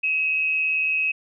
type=tone pair together; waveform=sine; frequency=2551 / 2709 Hz; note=D#7 / E7; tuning=+43 / +47 cents; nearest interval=minor second; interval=104 cents; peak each=-20 / -30 dBFS; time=0.03-1.12 s; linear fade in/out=10 ms; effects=none